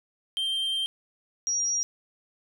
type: tone pair in turn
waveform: triangle / sine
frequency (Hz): 3155 / 5698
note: G7 / F8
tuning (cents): +10 / +34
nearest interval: minor seventh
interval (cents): 1024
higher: second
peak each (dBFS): -24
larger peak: neither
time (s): 0.37-0.86 / 1.47-1.83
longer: first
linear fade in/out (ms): 0
effects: none